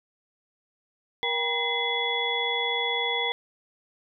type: tone cluster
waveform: sine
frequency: 472.2 / 795 / 959 / 2050 / 3394 Hz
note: A#4 / G5 / A#5 / C7 / G#7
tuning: +22 / +24 / +49 / -36 / +37 cents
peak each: -32 / -34 / -34 / -29 / -28 dBFS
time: 1.23-3.32 s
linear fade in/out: 0 ms
effects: none